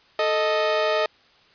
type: tone pair together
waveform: sawtooth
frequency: 439 / 622.8 Hz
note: A4 / D#5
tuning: -4 / +2 cents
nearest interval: tritone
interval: 606 cents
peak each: -21 / -17 dBFS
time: 0.19-1.06 s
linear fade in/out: 2 ms
effects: white hiss -56 dBFS RMS until 1.54 s + resampled to 11025 Hz